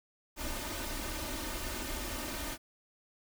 pink noise with comb filter, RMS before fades -38 dBFS, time 0.36-2.58 s, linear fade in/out 50 ms, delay 3.3 ms, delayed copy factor +0.75, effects none

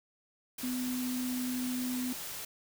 sine tone in noise, 251.5 Hz, B3, 32 cents sharp, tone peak -32 dBFS, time 0.63-2.13 s, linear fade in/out 5 ms, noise white, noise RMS -41 dBFS, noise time 0.58-2.45 s, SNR +6 dB, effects none

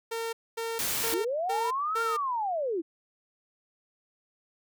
sawtooth tone bursts, 456.6 Hz, A#4, 36 cents flat, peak -27 dBFS, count 5, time 0.11-2.17 s, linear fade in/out 10 ms, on 220 ms, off 240 ms
white noise, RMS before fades -30 dBFS, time 0.79-1.14 s, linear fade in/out 0 ms
sine linear two-way sweep, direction up then down, 304.5 to 1400 to 304.5 Hz, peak -27 dBFS, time 1.12-2.82 s, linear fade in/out 20 ms, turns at 2.02 s
effects none

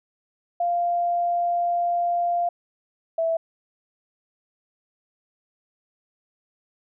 sine tone pair in turn, 696 / 658.2 Hz, F5 / E5, -6 / -3 cents, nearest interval minor second, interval 97 cents, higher first, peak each -20 dBFS, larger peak neither, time 0.6-2.49 / 3.18-3.37 s, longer first, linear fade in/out 5 ms, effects none

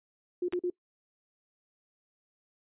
sine tone bursts, 356.4 Hz, F4, 35 cents sharp, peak -27 dBFS, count 3, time 0.42-0.701 s, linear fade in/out 5 ms, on 65 ms, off 43 ms
clicks, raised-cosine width 0.3 ms, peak -25 dBFS, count 2, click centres 0.525 / 0.535 s
effects noise-tail reverb RT60 0.1 s tail -23 dB re dry + resampled to 8000 Hz

